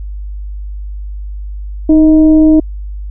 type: tone with frequency modulation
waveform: sine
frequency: 311.1 Hz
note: D#4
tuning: in tune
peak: -3 dBFS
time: 1.89-2.6 s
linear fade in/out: 5 ms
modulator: 320 Hz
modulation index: 0.4
effects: added 50 Hz sine -20 dBFS peak until 3.1 s